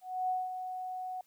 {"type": "tone with ADSR envelope", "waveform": "sine", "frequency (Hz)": 740, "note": "F#5", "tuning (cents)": 0, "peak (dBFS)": -28, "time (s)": [0.01, 1.21], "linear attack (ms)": 280, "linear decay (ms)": 200, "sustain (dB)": -8, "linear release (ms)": 3, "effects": ["white hiss -70 dBFS RMS until 1.26 s"]}